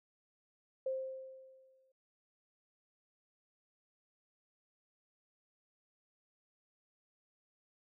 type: tone with exponential decay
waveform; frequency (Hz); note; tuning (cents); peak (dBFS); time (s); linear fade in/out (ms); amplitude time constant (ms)
sine; 526; C5; +9; -32; 0.86-1.92; 5; 230
effects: none